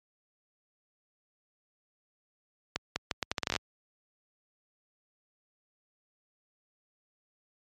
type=accelerating click train; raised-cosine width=0.2 ms; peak=-11 dBFS; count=13; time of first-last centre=2.76-3.562 s; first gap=200 ms; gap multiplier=0.76; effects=high-pass 60 Hz 12 dB/octave + MP3 96 kbps